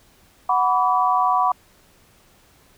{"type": "chord", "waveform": "sine", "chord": "B minor", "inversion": "second", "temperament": "equal with one note detuned", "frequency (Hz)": [740, 987.8, 1147.8], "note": ["F#5", "B5", "D6"], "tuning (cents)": [0, 0, -40], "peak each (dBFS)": -20, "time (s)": [0.49, 1.52], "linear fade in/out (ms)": 5, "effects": ["pink hiss -55 dBFS RMS until 2.77 s"]}